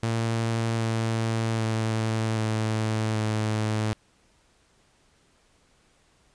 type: tone with pitch steps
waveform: sawtooth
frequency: 114 / 112.56 / 111.14 / 109.74 / 108.35 Hz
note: A#2 / A2 / A2 / A2 / A2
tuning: -38 / +40 / +18 / -4 / -26 cents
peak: -20 dBFS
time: 0.03-3.93 s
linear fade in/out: 0 ms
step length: 780 ms
effects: pink hiss -63 dBFS RMS until 6.34 s + resampled to 22050 Hz